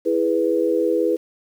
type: chord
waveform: sine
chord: E major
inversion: none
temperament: equal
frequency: 329.6 / 415.3 / 493.9 Hz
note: E4 / G#4 / B4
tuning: 0 / 0 / 0 cents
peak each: -21 / -22 / -20 dBFS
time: 0.05-1.17 s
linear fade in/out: 20 ms
effects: 8-bit